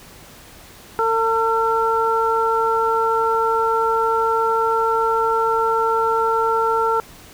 harmonic tone, 451.7 Hz, A4, 45 cents sharp, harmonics 1 / 2 / 3, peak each -20 / -20 / -20 dBFS, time 0.99-7 s, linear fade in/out 0 ms, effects pink hiss -43 dBFS RMS until 7.33 s

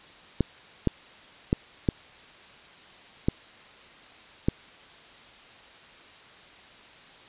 clicks, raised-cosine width 3 ms, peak -8 dBFS, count 6, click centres 0.407 / 0.873 / 1.529 / 1.888 / 3.285 / 4.485 s, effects white hiss -50 dBFS RMS until 7.28 s + resampled to 8000 Hz

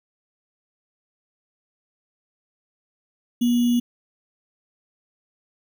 sine tone with sample-and-hold, 240.6 Hz, B3, 45 cents flat, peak -16 dBFS, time 3.41-3.8 s, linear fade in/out 10 ms, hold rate 3150 Hz, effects none

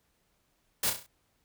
white noise with echo, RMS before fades -28 dBFS, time 0.83-0.9 s, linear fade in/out 5 ms, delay 33 ms, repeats 5, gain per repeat -6 dB, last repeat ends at 1.065 s, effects pink hiss -73 dBFS RMS until 1.44 s

